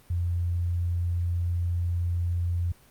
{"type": "tone", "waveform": "sine", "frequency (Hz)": 86.9, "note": "F2", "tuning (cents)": -8, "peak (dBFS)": -24, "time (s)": [0.1, 2.72], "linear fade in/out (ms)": 5, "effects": ["pink hiss -57 dBFS RMS until 2.9 s", "Opus 32 kbps"]}